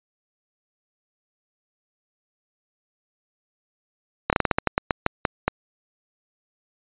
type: slowing click train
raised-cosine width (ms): 0.5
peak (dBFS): -3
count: 13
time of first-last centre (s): 4.3-5.48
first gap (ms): 28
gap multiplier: 1.21
effects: resampled to 8000 Hz